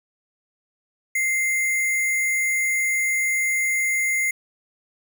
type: tone with sample-and-hold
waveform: sine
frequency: 2093 Hz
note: C7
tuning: in tune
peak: -19 dBFS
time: 1.15-4.31 s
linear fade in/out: 5 ms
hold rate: 8820 Hz
effects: none